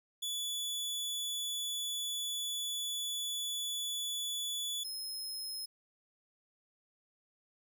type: tone pair in turn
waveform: sawtooth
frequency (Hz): 3440 / 5145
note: A7 / E8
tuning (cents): -40 / -43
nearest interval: perfect fifth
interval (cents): 697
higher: second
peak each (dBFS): -32 / -36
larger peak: first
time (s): 0.22-4.84 / 4.84-5.66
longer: first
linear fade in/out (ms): 10
effects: none